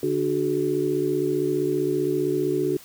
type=tone cluster; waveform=sine; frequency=145.1 / 297.5 / 368.1 / 423.4 Hz; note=D3 / D4 / F#4 / G#4; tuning=-21 / +22 / -9 / +33 cents; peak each=-32 / -27 / -23 / -28 dBFS; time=0.03-2.77 s; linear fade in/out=2 ms; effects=white hiss -47 dBFS RMS until 2.84 s